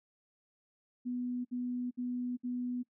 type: tone bursts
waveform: sine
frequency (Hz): 246.9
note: B3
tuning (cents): 0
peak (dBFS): -33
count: 4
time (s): 1.05-2.833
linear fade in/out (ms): 20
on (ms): 400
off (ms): 61
effects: noise-tail reverb RT60 0.1 s tail -22 dB re dry